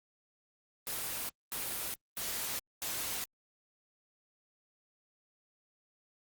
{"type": "noise bursts", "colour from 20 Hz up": "white", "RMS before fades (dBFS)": -37, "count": 4, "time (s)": [0.87, 3.24], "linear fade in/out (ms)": 0, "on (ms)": 420, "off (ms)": 230, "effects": ["Opus 24 kbps"]}